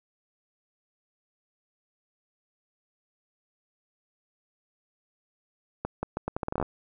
accelerating click train, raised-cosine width 1 ms, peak -15 dBFS, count 13, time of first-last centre 5.85-6.627 s, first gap 180 ms, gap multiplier 0.78, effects none

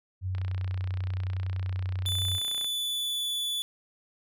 sine tone, 93 Hz, F#2, 9 cents sharp, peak -28 dBFS, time 0.21-2.4 s, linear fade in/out 50 ms
click train, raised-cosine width 0.3 ms, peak -27 dBFS, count 71, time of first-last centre 0.35-2.645 s, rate 30.5 Hz
45% pulse tone with pitch glide, 3495 to 3459 Hz, A7 to A7, -12 to -30 cents, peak -28 dBFS, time 2.06-3.62 s, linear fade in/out 0 ms, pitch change -18 cents, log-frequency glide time 2.26-3.3 s
effects none

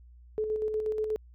sine tone with tremolo, 431.3 Hz, A4, 35 cents flat, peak -26 dBFS, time 0.38-1.16 s, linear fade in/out 0 ms, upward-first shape square, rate 8.3 Hz, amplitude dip 40%, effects added 60 Hz sine -50 dBFS peak until 1.34 s

